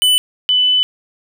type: tone pair in turn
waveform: square / sine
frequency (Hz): 2999 / 2999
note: F#7 / F#7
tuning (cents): +23 / +23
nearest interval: unison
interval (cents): 0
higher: neither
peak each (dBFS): -10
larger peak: neither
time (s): 0.02-0.18 / 0.49-0.83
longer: second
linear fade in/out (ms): 0
effects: none